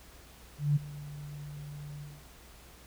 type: tone with ADSR envelope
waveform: sine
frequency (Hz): 146.1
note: D3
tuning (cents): -9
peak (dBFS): -21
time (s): 0.58-2.24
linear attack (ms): 180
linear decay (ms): 17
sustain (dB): -19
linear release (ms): 230
effects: added 60 Hz sine -55 dBFS peak until 2.86 s + pink hiss -55 dBFS RMS until 2.86 s